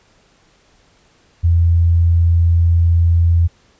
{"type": "tone", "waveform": "sine", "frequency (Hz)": 84.6, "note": "E2", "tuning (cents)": 45, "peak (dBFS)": -9, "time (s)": [1.43, 3.48], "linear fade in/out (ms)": 20, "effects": ["pink hiss -54 dBFS RMS until 3.79 s", "resampled to 16000 Hz"]}